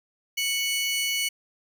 sawtooth tone pair together, 2219 / 2960 Hz, C#7 / F#7, +1 / 0 cents, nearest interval perfect fourth, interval 499 cents, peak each -24 dBFS, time 0.37-1.29 s, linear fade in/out 10 ms, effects none

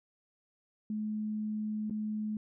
sine tone with dropouts, 213.8 Hz, A3, 49 cents flat, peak -32 dBFS, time 0.9-2.37 s, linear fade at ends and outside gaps 2 ms, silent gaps 1.898-1.908 s, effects none

